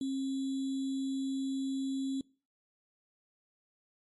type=tone with sample-and-hold; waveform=sine; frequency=268.7 Hz; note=C4; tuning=46 cents sharp; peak=-31 dBFS; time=0.01-2.21 s; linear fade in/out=2 ms; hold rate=3675 Hz; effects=noise-tail reverb RT60 0.4 s tail -24 dB re dry + MP3 48 kbps